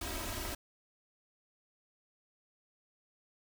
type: noise with comb filter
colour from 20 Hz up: pink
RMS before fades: -39 dBFS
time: 0.01-0.55 s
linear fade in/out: 5 ms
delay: 3.1 ms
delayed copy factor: +1
effects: none